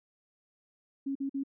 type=tone bursts; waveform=sine; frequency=274.1 Hz; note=C#4; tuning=19 cents flat; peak=-30 dBFS; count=3; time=1.06-1.436 s; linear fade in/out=10 ms; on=94 ms; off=47 ms; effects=none